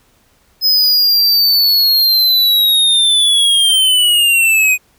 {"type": "linear sweep", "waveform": "square", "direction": "down", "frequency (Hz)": [5100, 2481], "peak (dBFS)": -9, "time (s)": [0.61, 4.78], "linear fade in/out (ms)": 50, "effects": ["pink hiss -54 dBFS RMS until 4.98 s"]}